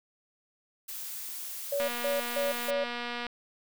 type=noise; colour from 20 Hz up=blue; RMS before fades=-39 dBFS; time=0.88-2.71 s; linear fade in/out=10 ms
type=tone bursts; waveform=sine; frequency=567 Hz; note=C#5; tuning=39 cents sharp; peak=-27 dBFS; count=4; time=1.72-2.84 s; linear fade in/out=5 ms; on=160 ms; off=160 ms
type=click train; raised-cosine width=0.3 ms; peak=-20 dBFS; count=353; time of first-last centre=1.8-3.267 s; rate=240 Hz
effects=none